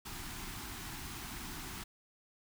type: band-stop noise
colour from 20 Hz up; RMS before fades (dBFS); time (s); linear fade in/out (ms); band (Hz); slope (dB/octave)
pink; -44; 0.05-1.84; 10; 380 to 740; 48
effects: none